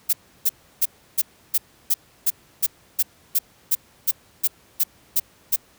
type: noise bursts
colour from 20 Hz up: violet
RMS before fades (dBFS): -18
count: 16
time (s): 0.09-5.562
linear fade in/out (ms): 10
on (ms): 42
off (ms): 320
effects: pink hiss -55 dBFS RMS until 5.78 s + high-pass 60 Hz 12 dB/octave